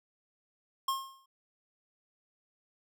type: tone with exponential decay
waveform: square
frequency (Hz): 1073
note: C6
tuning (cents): +43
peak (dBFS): -27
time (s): 0.88-1.26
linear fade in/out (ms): 5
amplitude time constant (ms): 81
effects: none